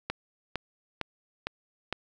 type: click train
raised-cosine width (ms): 0.3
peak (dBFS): -14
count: 5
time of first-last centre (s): 0.1-1.926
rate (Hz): 2.19
effects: none